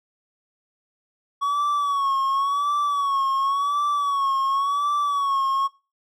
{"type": "tone with vibrato", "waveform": "triangle", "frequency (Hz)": 1122, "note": "C#6", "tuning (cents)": 21, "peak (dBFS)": -18, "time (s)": [1.41, 5.68], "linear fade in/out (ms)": 20, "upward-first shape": "sine", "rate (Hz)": 0.92, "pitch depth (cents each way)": 67, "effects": ["noise-tail reverb RT60 0.3 s tail -20 dB re dry"]}